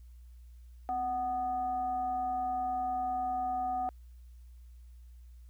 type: tone with frequency modulation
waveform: sine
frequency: 745 Hz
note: F#5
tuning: 12 cents sharp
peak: -30 dBFS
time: 0.89-3.89 s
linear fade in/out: 0 ms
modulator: 488 Hz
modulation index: 0.35
effects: added 60 Hz sine -49 dBFS peak until 5.49 s + white hiss -74 dBFS RMS until 5.49 s